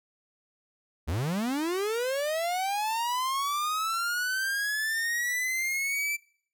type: linear sweep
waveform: 45% pulse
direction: up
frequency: 66.1 to 2340 Hz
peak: -27 dBFS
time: 1.07-6.17 s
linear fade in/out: 20 ms
effects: noise-tail reverb RT60 0.6 s tail -25 dB re dry